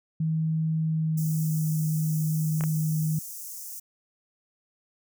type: tone with pitch glide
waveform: sine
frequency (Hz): 159.3 to 156.47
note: D#3 to D#3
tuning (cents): +41 to +10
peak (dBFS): -23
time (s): 0.2-3.19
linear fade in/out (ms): 5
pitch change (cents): -31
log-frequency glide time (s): 0.8-1.73
type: high-pass noise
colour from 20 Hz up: white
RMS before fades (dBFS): -39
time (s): 1.17-3.8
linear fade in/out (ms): 10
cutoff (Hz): 5700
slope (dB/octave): 48
type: clicks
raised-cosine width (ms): 0.5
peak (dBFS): -20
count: 2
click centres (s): 2.609 / 2.638
effects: none